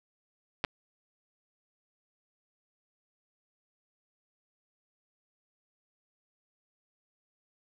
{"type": "clicks", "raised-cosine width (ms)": 0.3, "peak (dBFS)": -13, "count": 2, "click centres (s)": [0.641, 0.648], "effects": []}